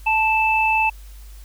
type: tone pair together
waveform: sine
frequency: 878.8 / 2637 Hz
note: A5 / E7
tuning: -2 / 0 cents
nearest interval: octave + perfect fifth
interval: 1902 cents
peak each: -18 dBFS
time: 0.06-0.9 s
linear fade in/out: 10 ms
effects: added 50 Hz sine -37 dBFS peak until 1.44 s + white hiss -51 dBFS RMS until 1.44 s